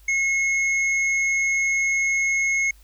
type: tone pair together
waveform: sine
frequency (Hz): 2173 / 6431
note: C#7 / G8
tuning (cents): -35 / +43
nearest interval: octave + perfect fifth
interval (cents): 1878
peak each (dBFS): -19 / -30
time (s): 0.08-2.71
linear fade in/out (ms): 5
effects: added 50 Hz sine -48 dBFS peak until 2.83 s + white hiss -58 dBFS RMS until 2.83 s